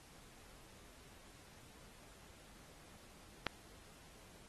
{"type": "click", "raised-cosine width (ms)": 0.3, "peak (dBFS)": -17, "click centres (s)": 3.467, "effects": ["pink hiss -61 dBFS RMS until 4.48 s", "AAC 32 kbps"]}